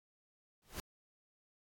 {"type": "noise with exponential growth", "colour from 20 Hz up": "pink", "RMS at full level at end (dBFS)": -39, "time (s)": [0.62, 0.8], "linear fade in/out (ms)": 1, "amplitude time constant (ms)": 39, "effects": ["AAC 64 kbps"]}